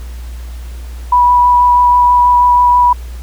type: tone with vibrato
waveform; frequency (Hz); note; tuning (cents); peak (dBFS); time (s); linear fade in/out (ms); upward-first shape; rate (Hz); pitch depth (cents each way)
sine; 980; B5; -14; -5; 1.12-2.93; 5; sine; 6.2; 10
effects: added 60 Hz sine -23 dBFS peak until 3.22 s + pink hiss -40 dBFS RMS until 3.22 s